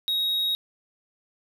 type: tone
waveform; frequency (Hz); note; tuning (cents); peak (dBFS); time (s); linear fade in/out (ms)
triangle; 3782; A#7; +24; -21; 0.08-0.55; 0
effects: none